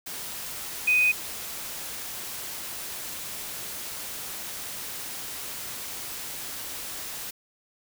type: tone in noise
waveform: sine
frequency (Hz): 2496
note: D#7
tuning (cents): +5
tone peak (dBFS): -18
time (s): 0.87-1.12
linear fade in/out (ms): 10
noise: white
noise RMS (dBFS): -36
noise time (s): 0.06-7.31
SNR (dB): +15
effects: none